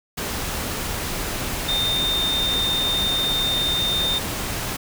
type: tone in noise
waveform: sine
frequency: 3633 Hz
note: A#7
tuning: 45 cents flat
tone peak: -20 dBFS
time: 1.68-4.19 s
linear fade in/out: 10 ms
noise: pink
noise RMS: -27 dBFS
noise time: 0.17-4.77 s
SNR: +4 dB
effects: none